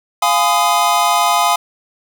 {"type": "chord", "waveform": "square", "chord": "F half-diminished seventh", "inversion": "none", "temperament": "equal with one note detuned", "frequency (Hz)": [698.5, 830.6, 1013.2, 1244.5], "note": ["F5", "Ab5", "Cb6", "Eb6"], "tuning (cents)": [0, 0, 44, 0], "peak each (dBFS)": -18, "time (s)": [0.22, 1.56], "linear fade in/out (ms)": 5, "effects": []}